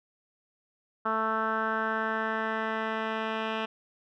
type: tone with low-pass filter sweep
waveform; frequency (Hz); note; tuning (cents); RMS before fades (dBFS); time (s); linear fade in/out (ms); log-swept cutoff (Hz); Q
10% pulse; 220.8; A3; +6; -30; 1.05-3.66; 10; 1300 to 2500; 4.3
effects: none